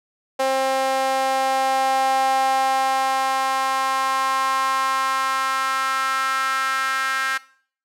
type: tone with high-pass filter sweep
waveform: sawtooth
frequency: 265.8 Hz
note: C4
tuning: 27 cents sharp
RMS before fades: -21 dBFS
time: 0.39-7.38 s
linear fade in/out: 10 ms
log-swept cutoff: 620 to 1500 Hz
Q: 4.5
effects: noise-tail reverb RT60 0.5 s tail -19 dB re dry + low-pass 12000 Hz 12 dB/octave